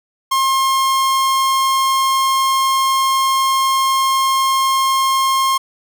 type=tone; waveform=45% pulse; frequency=1068 Hz; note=C6; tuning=35 cents sharp; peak=-13 dBFS; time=0.31-5.58 s; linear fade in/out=10 ms; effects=none